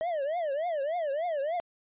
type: tone with vibrato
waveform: triangle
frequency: 622.3 Hz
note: D#5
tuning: in tune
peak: -26 dBFS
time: 0.01-1.6 s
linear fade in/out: 0 ms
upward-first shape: triangle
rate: 3.4 Hz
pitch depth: 270 cents each way
effects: resampled to 8000 Hz